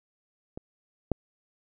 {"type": "clicks", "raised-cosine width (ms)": 2, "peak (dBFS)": [-24, -11], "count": 2, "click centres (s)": [0.575, 1.117], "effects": []}